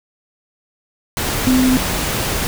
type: tone in noise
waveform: sine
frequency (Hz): 256.3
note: C4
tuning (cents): -36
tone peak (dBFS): -11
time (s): 1.47-1.77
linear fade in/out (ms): 0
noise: pink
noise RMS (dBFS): -20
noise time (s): 1.17-2.47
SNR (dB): +6
effects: none